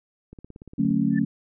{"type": "click train", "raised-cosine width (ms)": 3, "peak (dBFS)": -29, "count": 11, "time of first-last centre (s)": [0.33, 0.908], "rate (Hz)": 17.3}
{"type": "chord", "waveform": "sine", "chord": "D major seventh", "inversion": "none", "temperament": "just", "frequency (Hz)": [146.83, 183.54, 220.2, 275.3], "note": ["D3", "F#3", "A3", "C#4"], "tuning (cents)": [0, -14, 2, -12], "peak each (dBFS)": [-29, -25, -23, -24], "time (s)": [0.78, 1.25], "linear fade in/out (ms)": 10}
{"type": "tone with exponential growth", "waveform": "sine", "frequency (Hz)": 1760, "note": "A6", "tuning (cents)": 0, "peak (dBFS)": -29, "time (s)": [1.1, 1.19], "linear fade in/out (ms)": 5, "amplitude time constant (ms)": 18}
{"effects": []}